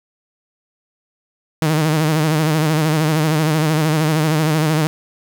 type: tone with vibrato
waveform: sawtooth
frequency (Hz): 155.56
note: D#3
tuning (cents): 0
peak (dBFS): -10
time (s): 1.62-4.87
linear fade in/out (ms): 0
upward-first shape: sine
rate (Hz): 13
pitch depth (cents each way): 68
effects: 7-bit